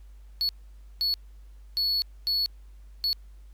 triangle tone bursts at uneven times, 4400 Hz, C#8, 14 cents flat, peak -22 dBFS, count 5, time 0.41-0.49 / 1.01-1.14 / 1.77-2.02 / 2.27-2.46 / 3.04-3.13 s, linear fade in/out 0 ms, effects added 50 Hz sine -45 dBFS peak until 3.53 s + pink hiss -67 dBFS RMS until 3.53 s

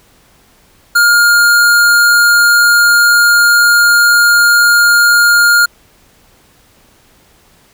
square tone, 1414 Hz, F6, 21 cents sharp, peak -6 dBFS, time 0.95-5.66 s, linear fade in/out 10 ms, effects pink hiss -48 dBFS RMS until 7.73 s

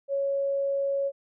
sine tone, 554.4 Hz, C#5, in tune, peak -24 dBFS, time 0.08-1.12 s, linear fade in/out 50 ms, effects none

